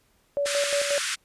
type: tone with tremolo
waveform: sine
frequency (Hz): 570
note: C#5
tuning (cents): +48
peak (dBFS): -22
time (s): 0.37-0.98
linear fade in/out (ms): 0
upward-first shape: square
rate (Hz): 5.6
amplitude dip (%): 60
type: band-pass noise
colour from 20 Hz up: pink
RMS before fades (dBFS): -29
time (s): 0.45-1.16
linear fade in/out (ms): 20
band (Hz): 1300 to 10000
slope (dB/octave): 48
effects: pink hiss -65 dBFS RMS until 1.24 s + resampled to 32000 Hz